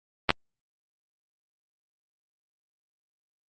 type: clicks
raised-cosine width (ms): 0.3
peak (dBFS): -3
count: 2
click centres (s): 0.293 / 0.305
effects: Opus 32 kbps